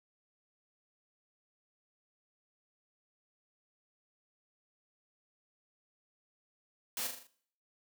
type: noise with echo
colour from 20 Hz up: white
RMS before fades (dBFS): -37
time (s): 6.97-7.07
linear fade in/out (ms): 2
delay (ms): 40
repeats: 5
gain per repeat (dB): -5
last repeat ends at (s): 7.27
effects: noise-tail reverb RT60 0.6 s tail -20 dB re dry + high-pass 200 Hz 12 dB/octave